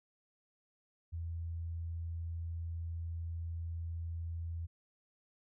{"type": "tone", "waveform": "sine", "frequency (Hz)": 83.5, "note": "E2", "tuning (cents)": 23, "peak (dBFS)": -37, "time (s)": [1.12, 4.67], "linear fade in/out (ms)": 20, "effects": []}